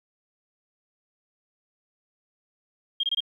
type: tone bursts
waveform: sine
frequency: 3221 Hz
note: G7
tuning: 46 cents sharp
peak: -22 dBFS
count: 4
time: 3-3.205 s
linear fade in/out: 5 ms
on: 34 ms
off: 23 ms
effects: 10-bit